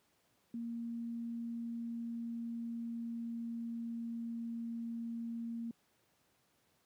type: tone with pitch glide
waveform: sine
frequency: 233.1 to 231.6 Hz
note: A#3 to A#3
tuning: 0 to -11 cents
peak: -38 dBFS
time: 0.54-5.71 s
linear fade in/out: 2 ms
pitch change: -11 cents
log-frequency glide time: 1.43-4.64 s
effects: pink hiss -74 dBFS RMS until 6.85 s + high-pass 100 Hz 12 dB/octave